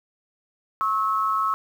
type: tone pair together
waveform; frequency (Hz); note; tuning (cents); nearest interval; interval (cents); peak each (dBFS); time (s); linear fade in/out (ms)
sine; 1092 / 1298.6; C#6 / E6; -26 / -26; minor third; 300; -23; 0.81-1.54; 0
effects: 8-bit